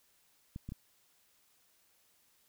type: clicks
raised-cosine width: 5 ms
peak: -29 dBFS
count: 3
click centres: 0.561 / 0.69 / 0.721 s
effects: white hiss -70 dBFS RMS until 2.48 s